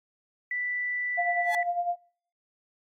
sine tone, 1975.5 Hz, B6, in tune, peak -28 dBFS, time 0.51-1.63 s, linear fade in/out 2 ms
sine tone with tremolo, 700 Hz, F5, 4 cents sharp, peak -23 dBFS, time 1.17-1.96 s, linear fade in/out 20 ms, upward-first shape sine, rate 10 Hz, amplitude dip 65%
35% pulse tone with exponential growth, 857 Hz, A5, 46 cents flat, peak -26 dBFS, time 1.42-1.55 s, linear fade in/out 1 ms, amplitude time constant 28 ms
effects noise-tail reverb RT60 0.6 s tail -25 dB re dry + Opus 48 kbps

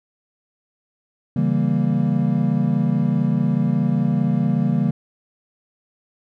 triangle chord, C# diminished seventh, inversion none, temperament equal with one note detuned, 139.96 / 164.81 / 196 / 233.1 Hz, C#3 / E3 / G3 / Bb3, +17 / 0 / 0 / 0 cents, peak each -20 dBFS, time 1.36-4.91 s, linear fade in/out 5 ms, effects none

